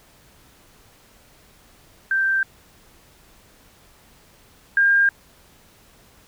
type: tone pair in turn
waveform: sine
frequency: 1568 / 1606.5 Hz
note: G6 / G6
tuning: 0 / +42 cents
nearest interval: unison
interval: 42 cents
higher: second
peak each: -17 / -13 dBFS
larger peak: second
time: 2.11-2.43 / 4.77-5.09 s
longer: neither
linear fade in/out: 2 ms
effects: pink hiss -53 dBFS RMS until 6.27 s